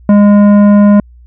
triangle tone with tanh clipping, 205 Hz, G#3, 22 cents flat, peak -4 dBFS, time 0.09-1 s, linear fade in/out 2 ms, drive 16 dB, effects added 60 Hz sine -35 dBFS peak until 1.26 s

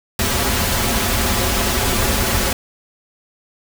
pink noise with comb filter, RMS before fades -18 dBFS, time 0.19-2.53 s, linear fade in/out 2 ms, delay 6.5 ms, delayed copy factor -0.85, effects none

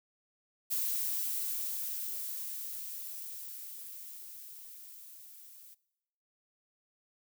violet noise with level ramp, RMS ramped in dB -32 to -54 dBFS, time 0.7-5.75 s, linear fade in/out 20 ms, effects noise-tail reverb RT60 0.9 s tail -21 dB re dry

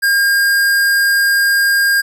square tone, 1613 Hz, G6, 49 cents sharp, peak -11 dBFS, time 0.02-2.02 s, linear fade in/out 20 ms, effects none

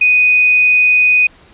sine tone, 2489 Hz, D#7, in tune, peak -7 dBFS, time 0.01-1.27 s, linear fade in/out 5 ms, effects pink hiss -45 dBFS RMS until 1.53 s + resampled to 8000 Hz

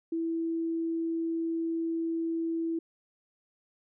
sine tone, 329.6 Hz, E4, in tune, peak -28 dBFS, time 0.12-2.79 s, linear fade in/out 5 ms, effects none

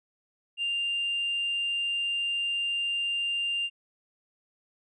triangle tone with hard clipping, 2794 Hz, F7, in tune, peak -27 dBFS, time 0.57-3.7 s, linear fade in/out 50 ms, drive 4 dB, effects resampled to 24000 Hz

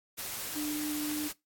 sine tone in noise, 299.5 Hz, D4, 34 cents sharp, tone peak -32 dBFS, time 0.55-1.29 s, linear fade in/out 20 ms, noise white, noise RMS -38 dBFS, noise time 0.17-1.33 s, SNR +3 dB, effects noise-tail reverb RT60 0.2 s tail -22 dB re dry + AAC 64 kbps

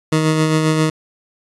20% pulse tone with tremolo, 156.9 Hz, D#3, 15 cents sharp, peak -7 dBFS, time 0.12-0.9 s, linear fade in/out 5 ms, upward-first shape sine, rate 7.5 Hz, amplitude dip 35%, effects resampled to 24000 Hz

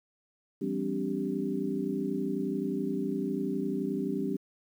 sine tone cluster, 169.8 / 197.6 / 256.8 / 288.6 / 390.1 Hz, F3 / G3 / C4 / D4 / G4, -48 / +14 / -32 / -30 / -8 cents, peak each -40 / -34 / -35 / -34 / -35 dBFS, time 0.61-4.37 s, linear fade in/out 10 ms, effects 10-bit

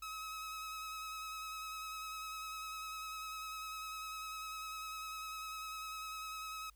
sawtooth tone with vibrato, 1280 Hz, D#6, 49 cents sharp, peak -39 dBFS, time 0.02-6.7 s, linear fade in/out 5 ms, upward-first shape sine, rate 10 Hz, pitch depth 18 cents each way, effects added 50 Hz sine -63 dBFS peak until 6.75 s + white hiss -75 dBFS RMS until 6.75 s

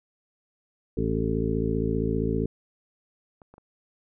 harmonic tone, 55.2 Hz, A1, 6 cents sharp, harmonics 1 / 2 / 3 / 4 / 5 / 7 / 8, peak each -31 / -31 / -31 / -31 / -31 / -31 / -31 dBFS, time 0.97-2.46 s, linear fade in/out 5 ms
clicks, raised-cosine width 1 ms, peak -35 dBFS, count 3, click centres 3.418 / 3.54 / 3.581 s
effects none

